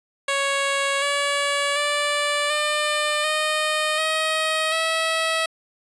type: tone with pitch steps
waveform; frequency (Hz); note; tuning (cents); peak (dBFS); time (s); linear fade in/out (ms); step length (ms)
10% pulse; 554.4 / 569 / 584 / 599.4 / 615.1 / 631.3 / 648; C#5 / C#5 / D5 / D5 / D#5 / D#5 / E5; 0 / +45 / -10 / +35 / -20 / +25 / -30; -12; 0.28-5.46; 5; 740
effects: resampled to 22050 Hz